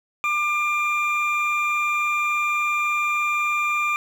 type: tone pair together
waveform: triangle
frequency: 1194.5 / 2389 Hz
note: D6 / D7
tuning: +29 / +29 cents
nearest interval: octave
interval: 1200 cents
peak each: -21 dBFS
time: 0.24-3.96 s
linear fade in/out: 0 ms
effects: none